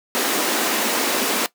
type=high-pass noise; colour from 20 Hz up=pink; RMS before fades=-21 dBFS; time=0.15-1.46 s; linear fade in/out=0 ms; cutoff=220 Hz; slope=48 dB/octave; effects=noise-tail reverb RT60 0.1 s tail -17 dB re dry